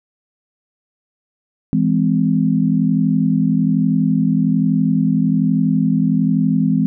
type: chord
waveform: sine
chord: E augmented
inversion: none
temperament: just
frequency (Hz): 164.81 / 206 / 257.5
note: E3 / G#3 / B#3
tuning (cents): 0 / -14 / -28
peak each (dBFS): -17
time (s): 1.73-6.86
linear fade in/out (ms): 0
effects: none